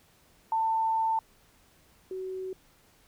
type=tone pair in turn; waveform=sine; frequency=893 / 375.5 Hz; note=A5 / F#4; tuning=+25 / +26 cents; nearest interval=octave + minor third; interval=1499 cents; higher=first; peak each=-24 / -33 dBFS; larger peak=first; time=0.52-1.19 / 2.11-2.53 s; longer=first; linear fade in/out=2 ms; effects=pink hiss -62 dBFS RMS until 3.07 s